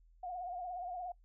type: tone with vibrato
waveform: sine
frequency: 719 Hz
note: F#5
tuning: 50 cents flat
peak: -39 dBFS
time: 0.23-1.12 s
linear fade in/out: 5 ms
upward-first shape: triangle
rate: 17 Hz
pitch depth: 80 cents each way
effects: noise-tail reverb RT60 0.1 s tail -21 dB re dry + added 41 Hz sine -61 dBFS peak until 1.24 s